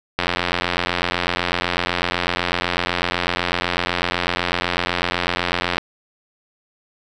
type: click train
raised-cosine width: 0.3 ms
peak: -3 dBFS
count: 493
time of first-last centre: 0.19-5.781 s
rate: 88 Hz
effects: none